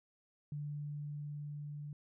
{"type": "tone with level ramp", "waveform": "sine", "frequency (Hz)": 146.9, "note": "D3", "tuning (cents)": 1, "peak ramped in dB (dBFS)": [-38, -42], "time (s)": [0.52, 1.93], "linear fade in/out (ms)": 2, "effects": []}